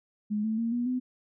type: tone with pitch steps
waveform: sine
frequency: 210 / 219.9 / 230.3 / 241.2 / 252.6 Hz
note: G#3 / A3 / A#3 / B3 / B3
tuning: +19 / -1 / -21 / -41 / +39 cents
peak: -26 dBFS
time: 0.3-1 s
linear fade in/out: 20 ms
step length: 140 ms
effects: none